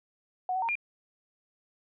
sine tone with pitch steps, 737 / 754 / 920 / 2403 Hz, F#5 / F#5 / A#5 / D7, -7 / +32 / -23 / +39 cents, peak -27 dBFS, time 0.49-0.754 s, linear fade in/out 2 ms, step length 66 ms, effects none

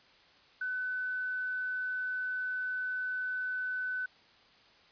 sine tone with quantisation, 1505 Hz, F#6, 29 cents sharp, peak -32 dBFS, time 0.61-4.06 s, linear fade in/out 5 ms, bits 10, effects white hiss -61 dBFS RMS until 4.91 s + resampled to 11025 Hz

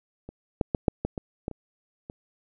clicks, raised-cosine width 2 ms, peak -26 / -9 / -10 / -6 / -13 / -18 / -16 / -25 / -24 dBFS, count 9, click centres 0.29 / 0.612 / 0.748 / 0.882 / 1.05 / 1.178 / 1.481 / 1.513 / 2.099 s, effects none

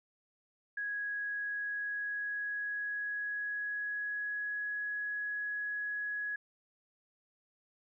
sine tone with pitch glide, 1661.2 to 1676.6 Hz, G#6 to G#6, 0 to +16 cents, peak -34 dBFS, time 0.77-6.36 s, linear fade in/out 5 ms, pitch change +16 cents, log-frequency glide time 1.17-4.69 s, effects none

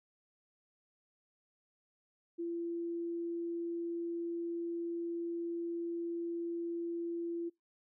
sine tone, 339.6 Hz, F4, 48 cents flat, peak -35 dBFS, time 2.38-7.5 s, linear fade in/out 20 ms, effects noise-tail reverb RT60 0.2 s tail -26 dB re dry

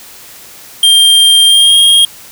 square tone with pitch glide, 3188 to 3244 Hz, G7 to G#7, +28 to -41 cents, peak -4 dBFS, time 0.83-2.05 s, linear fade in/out 2 ms, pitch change +31 cents, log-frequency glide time 1.47-1.76 s, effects white hiss -34 dBFS RMS until 2.31 s

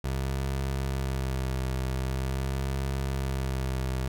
25% pulse tone with vibrato, 66.1 Hz, C2, 18 cents sharp, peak -24 dBFS, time 0.04-4.08 s, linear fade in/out 5 ms, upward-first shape sine, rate 0.44 Hz, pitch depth 33 cents each way, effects none

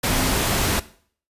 sine tone in noise, 261.6 Hz, C4, in tune, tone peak -28 dBFS, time 0.1-0.32 s, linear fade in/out 10 ms, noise pink, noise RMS -21 dBFS, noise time 0.03-0.8 s, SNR -10 dB, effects noise-tail reverb RT60 0.5 s tail -17 dB re dry + resampled to 32000 Hz

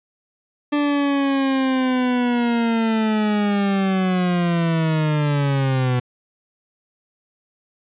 40% pulse linear sweep, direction down, 293.7 to 123.47 Hz, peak -16 dBFS, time 0.72-6 s, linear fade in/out 10 ms, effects resampled to 8000 Hz + 9-bit

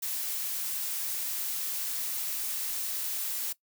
blue noise, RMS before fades -33 dBFS, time 0.02-3.53 s, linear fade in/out 10 ms, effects noise-tail reverb RT60 0.1 s tail -19 dB re dry

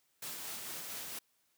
white noise with tremolo, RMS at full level -42 dBFS, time 0.22-1.19 s, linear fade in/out 5 ms, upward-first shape sine, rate 4.4 Hz, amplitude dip 25%, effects white hiss -75 dBFS RMS until 1.57 s + high-pass 100 Hz 12 dB/octave

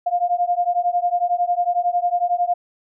sine beating tone pair, 700 / 711 Hz, F5 / F5, +4 / +31 cents, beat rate 11 Hz, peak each -20 dBFS, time 0.06-2.54 s, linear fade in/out 10 ms, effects none

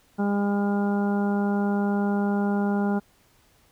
harmonic tone, 202.3 Hz, G#3, 45 cents flat, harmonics 1 / 2 / 3 / 4 / 5 / 6 / 7, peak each -22 / -30 / -36 / -32 / -41 / -46 / -37 dBFS, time 0.18-3 s, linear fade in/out 20 ms, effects pink hiss -61 dBFS RMS until 3.71 s

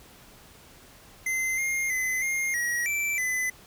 square tone with pitch steps, 2067 / 2125 / 2034 / 2126 / 1907 / 2334 / 2014 Hz, C7 / C7 / C7 / C7 / A#6 / D7 / B6, -22 / +26 / -50 / +27 / +39 / -11 / +33 cents, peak -26 dBFS, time 1.26-3.5 s, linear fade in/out 5 ms, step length 320 ms, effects pink hiss -52 dBFS RMS until 3.66 s

